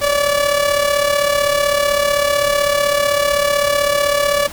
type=tone with amplitude modulation; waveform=sawtooth; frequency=576 Hz; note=D5; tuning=34 cents flat; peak=-7 dBFS; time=0.01-4.48 s; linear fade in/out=20 ms; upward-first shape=sine; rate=35.8 Hz; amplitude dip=60%; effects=pink hiss -32 dBFS RMS until 4.52 s